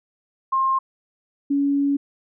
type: tone pair in turn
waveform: sine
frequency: 1063 / 281.6 Hz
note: C6 / C#4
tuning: +27 / +27 cents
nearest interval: octave + major seventh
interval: 2300 cents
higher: first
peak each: -17 dBFS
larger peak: neither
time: 0.52-0.79 / 1.5-1.97 s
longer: second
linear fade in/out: 10 ms
effects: none